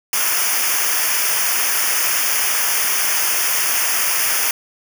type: noise with comb filter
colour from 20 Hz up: white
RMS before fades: -18 dBFS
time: 0.13-4.51 s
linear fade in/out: 2 ms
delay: 0.25 ms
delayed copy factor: -1
effects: none